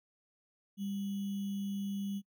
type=tone with sample-and-hold; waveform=sine; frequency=198.9 Hz; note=G3; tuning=25 cents sharp; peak=-34 dBFS; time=0.77-2.22 s; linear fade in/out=50 ms; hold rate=3150 Hz; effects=noise-tail reverb RT60 0.1 s tail -25 dB re dry